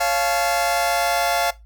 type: chord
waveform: sawtooth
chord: Db augmented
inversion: none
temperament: just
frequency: 554.4 / 693 / 866.2 Hz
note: Db5 / F5 / A5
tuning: 0 / -14 / -27 cents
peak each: -22 / -16 / -21 dBFS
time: 0-1.51 s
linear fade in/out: 10 ms
effects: noise-tail reverb RT60 0.2 s tail -18 dB re dry + added 54 Hz sine -43 dBFS peak until 1.65 s